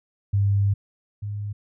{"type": "tone pair in turn", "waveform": "sine", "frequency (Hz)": [100, 103.05], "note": ["G2", "G#2"], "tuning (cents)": [35, -13], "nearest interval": "minor second", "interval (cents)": 52, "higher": "second", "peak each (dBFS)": [-17, -27], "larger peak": "first", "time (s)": [[0.33, 0.74], [1.22, 1.53]], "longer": "first", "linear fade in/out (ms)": 10, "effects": []}